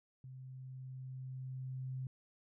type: tone with level ramp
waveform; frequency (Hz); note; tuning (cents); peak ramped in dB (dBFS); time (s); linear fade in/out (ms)
sine; 130.1; C3; -9; -48 to -38; 0.24-2.07; 2
effects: none